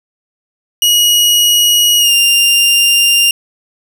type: tone with pitch glide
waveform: sawtooth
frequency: 2900 to 2795 Hz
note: F#7 to F7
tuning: -35 to +1 cents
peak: -4 dBFS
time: 0.82-3.31 s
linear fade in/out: 2 ms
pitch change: -64 cents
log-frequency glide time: 1.98-2.13 s
effects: 7-bit